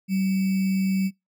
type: tone with sample-and-hold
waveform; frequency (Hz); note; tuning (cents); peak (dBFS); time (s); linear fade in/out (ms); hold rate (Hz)
sine; 191.3; G3; -42; -20; 0.08-1.11; 50; 2450
effects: noise-tail reverb RT60 0.2 s tail -25 dB re dry